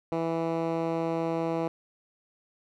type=tone with band-pass filter; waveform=10% pulse; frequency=164.81 Hz; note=E3; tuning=in tune; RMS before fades=-29 dBFS; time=0.12-1.68 s; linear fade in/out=2 ms; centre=400 Hz; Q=0.7; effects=none